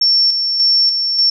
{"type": "tone with tremolo", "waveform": "sine", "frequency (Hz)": 5440, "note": "F8", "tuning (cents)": -46, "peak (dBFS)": -9, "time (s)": [0.01, 1.3], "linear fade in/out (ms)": 5, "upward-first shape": "square", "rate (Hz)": 1.7, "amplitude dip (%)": 45, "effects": []}